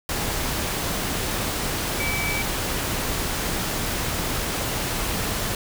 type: tone in noise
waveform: sine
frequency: 2300 Hz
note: D7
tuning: 37 cents flat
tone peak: -26 dBFS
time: 2-2.42 s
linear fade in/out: 2 ms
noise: pink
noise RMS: -26 dBFS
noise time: 0.09-5.55 s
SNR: -3 dB
effects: none